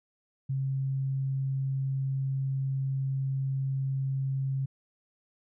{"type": "tone", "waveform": "sine", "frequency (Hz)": 134.8, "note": "C#3", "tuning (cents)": -48, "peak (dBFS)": -27, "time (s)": [0.49, 4.66], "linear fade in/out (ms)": 10, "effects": []}